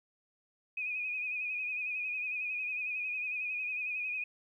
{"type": "tone with vibrato", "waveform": "sine", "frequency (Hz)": 2489, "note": "D#7", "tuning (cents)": 0, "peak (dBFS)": -33, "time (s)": [0.77, 4.24], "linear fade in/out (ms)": 5, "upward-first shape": "sine", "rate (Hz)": 11, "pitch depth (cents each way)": 47, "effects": ["12-bit"]}